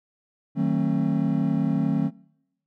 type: chord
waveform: triangle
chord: D# diminished seventh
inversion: none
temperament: just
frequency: 155.56 / 186.68 / 224 / 268.8 Hz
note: D#3 / F#3 / A3 / C4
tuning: 0 / +16 / +31 / +47 cents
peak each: -24 dBFS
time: 0.55-2.11 s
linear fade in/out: 50 ms
effects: noise-tail reverb RT60 0.9 s tail -26 dB re dry